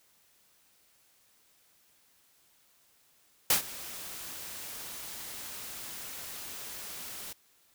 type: noise with ADSR envelope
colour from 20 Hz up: white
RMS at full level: -22 dBFS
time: 3.5-7.33 s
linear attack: 4 ms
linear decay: 110 ms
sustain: -20 dB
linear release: 6 ms
effects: white hiss -66 dBFS RMS until 7.74 s